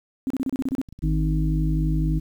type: tone bursts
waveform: sine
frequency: 264.1 Hz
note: C4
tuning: 16 cents sharp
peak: -21 dBFS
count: 9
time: 0.27-0.815 s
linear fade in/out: 0 ms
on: 33 ms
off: 31 ms
type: clicks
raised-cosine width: 5 ms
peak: -29 dBFS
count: 8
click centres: 0.617 / 0.711 / 0.79 / 0.888 / 0.926 / 0.99 / 1.032 / 1.119 s
type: harmonic tone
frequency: 51.91 Hz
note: G#1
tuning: in tune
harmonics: 1 / 3 / 5 / 6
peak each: -22 / -23 / -32 / -29 dBFS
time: 1.02-2.2 s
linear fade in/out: 20 ms
effects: 9-bit